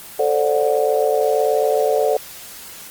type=chord; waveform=sine; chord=D dominant seventh; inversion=second; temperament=just; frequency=440.5 / 528.6 / 587.3 / 734.2 Hz; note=A4 / C5 / D5 / F#5; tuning=+2 / +18 / 0 / -14 cents; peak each=-18 / -21 / -20 / -22 dBFS; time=0.19-2.17 s; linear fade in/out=5 ms; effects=white hiss -37 dBFS RMS until 2.9 s + Opus 24 kbps